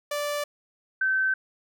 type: tone pair in turn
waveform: sawtooth / sine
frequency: 585 / 1540.3 Hz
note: D5 / G6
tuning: -7 / -31 cents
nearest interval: octave + perfect fourth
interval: 1676 cents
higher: second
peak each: -23 / -21 dBFS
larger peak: second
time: 0.11-0.44 / 1.01-1.34 s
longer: neither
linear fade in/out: 5 ms
effects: none